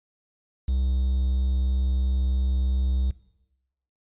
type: tone with quantisation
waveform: triangle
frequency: 64.5 Hz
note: C2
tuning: 24 cents flat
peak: -19 dBFS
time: 0.68-3.11 s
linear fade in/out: 5 ms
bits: 8
effects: noise-tail reverb RT60 0.9 s tail -19 dB re dry + resampled to 8000 Hz